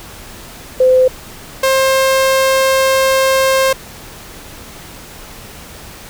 sine / sawtooth tone pair in turn, 513 / 531.1 Hz, C5 / C5, -34 / +26 cents, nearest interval minor second, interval 60 cents, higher second, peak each -6 / -6 dBFS, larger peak neither, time 0.8-1.08 / 1.63-3.73 s, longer second, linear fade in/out 5 ms, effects pink hiss -34 dBFS RMS until 6.09 s

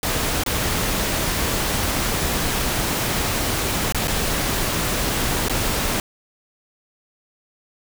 pink noise with dropouts, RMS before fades -22 dBFS, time 0.03-6 s, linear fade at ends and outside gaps 1 ms, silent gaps 0.436-0.462 / 3.923-3.946 / 4.073-4.08 / 5.485-5.496 s, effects none

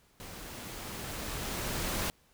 pink noise with level ramp, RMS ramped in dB -46 to -32 dBFS, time 0.2-2.1 s, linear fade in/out 0 ms, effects pink hiss -66 dBFS RMS until 2.33 s

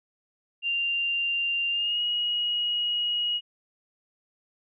sine tone with pitch glide, 2785 to 2895 Hz, F7 to F#7, -5 to -38 cents, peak -24 dBFS, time 0.62-3.41 s, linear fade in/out 50 ms, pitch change +67 cents, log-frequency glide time 1.7-2.02 s, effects none

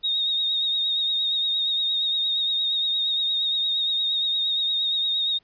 sine tone with vibrato, 3729 Hz, A#7, in tune, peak -21 dBFS, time 0.03-5.39 s, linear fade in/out 20 ms, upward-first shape triangle, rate 8.6 Hz, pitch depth 41 cents each way, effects pink hiss -64 dBFS RMS until 5.43 s + resampled to 11025 Hz

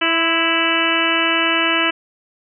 harmonic tone with a mistuned harmonic, 329.6 Hz, E4, in tune, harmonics 1 / 2 / 3 / 4 / 5 / 6 / 7 / 8 / 9, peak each -23 / -26 / -26 / -23 / -23 / -25 / -24 / -22 / -21 dBFS, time 0.01-1.91 s, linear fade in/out 10 ms, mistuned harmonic 3, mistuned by +36 cents, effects none

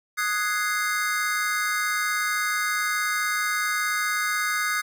square chord, Ab dominant seventh, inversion second, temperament equal, 1244.5 / 1480 / 1661.2 / 2093 Hz, Eb6 / Gb6 / Ab6 / C7, 0 / 0 / 0 / 0 cents, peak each -29 / -30 / -31 / -29 dBFS, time 0.17-4.82 s, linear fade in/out 20 ms, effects none

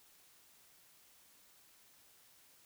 silence, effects white hiss -65 dBFS RMS until 2.65 s

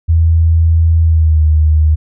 sine tone with pitch glide, 82 to 77.4 Hz, E2 to D#2, -9 to -9 cents, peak -6 dBFS, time 0.08-1.96 s, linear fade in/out 20 ms, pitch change -100 cents, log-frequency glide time 1.02-1.43 s, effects none

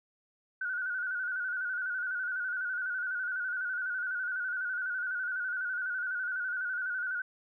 sine tone with vibrato, 1480 Hz, F#6, in tune, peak -31 dBFS, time 0.61-7.22 s, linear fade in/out 5 ms, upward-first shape square, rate 12 Hz, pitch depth 52 cents each way, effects none

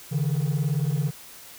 triangle beating tone pair, 139.4 / 157.4 Hz, C#3 / D#3, +10 / +20 cents, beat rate 18 Hz, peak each -21 / -22 dBFS, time 0.11-1.11 s, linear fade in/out 20 ms, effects tanh soft clip ceiling -17 dBFS + white hiss -45 dBFS RMS until 1.58 s

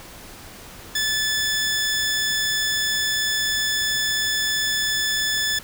15% pulse tone, 1737 Hz, A6, 23 cents flat, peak -14 dBFS, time 0.95-5.59 s, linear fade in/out 5 ms, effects pink hiss -41 dBFS RMS until 5.63 s

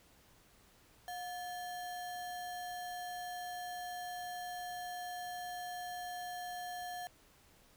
sine tone with sample-and-hold, 718 Hz, F5, 48 cents sharp, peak -40 dBFS, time 1.08-7.07 s, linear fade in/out 0 ms, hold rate 2450 Hz, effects pink hiss -65 dBFS RMS until 7.76 s

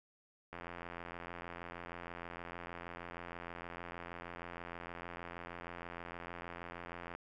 click train, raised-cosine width 0.5 ms, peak -30 dBFS, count 573, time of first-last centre 0.53-7.15 s, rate 86.4 Hz, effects none

